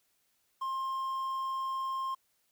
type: tone with quantisation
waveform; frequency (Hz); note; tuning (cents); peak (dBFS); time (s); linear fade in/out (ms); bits
triangle; 1061; C6; +24; -30; 0.61-2.15; 10; 10
effects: white hiss -74 dBFS RMS until 2.51 s

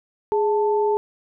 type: tone pair together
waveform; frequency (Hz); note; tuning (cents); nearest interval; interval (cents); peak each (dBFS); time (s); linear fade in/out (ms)
sine; 416.9 / 882; G#4 / A5; +7 / +4; octave + minor second; 1297; -18 / -23; 0.32-0.97; 0
effects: none

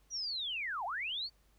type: linear two-way sweep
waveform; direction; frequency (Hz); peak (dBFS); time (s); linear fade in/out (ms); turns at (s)
sine; down then up; 5920 to 668 to 4649; -35; 0.1-1.3; 50; 0.85
effects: added 50 Hz sine -66 dBFS peak until 1.58 s + pink hiss -72 dBFS RMS until 1.58 s

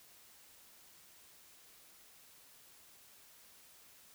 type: silence
effects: white hiss -61 dBFS RMS until 4.14 s

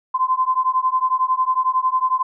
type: beating tone pair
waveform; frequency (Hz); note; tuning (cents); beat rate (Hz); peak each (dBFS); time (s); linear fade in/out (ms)
sine; 1026 / 1037; C6 / C6; -34 / -16; 11; -19; 0.14-2.23; 10
effects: none

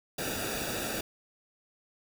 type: noise with comb filter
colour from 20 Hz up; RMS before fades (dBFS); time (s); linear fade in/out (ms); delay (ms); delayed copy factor
pink; -34; 0.18-1.01; 5; 0.95; -0.75
effects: none

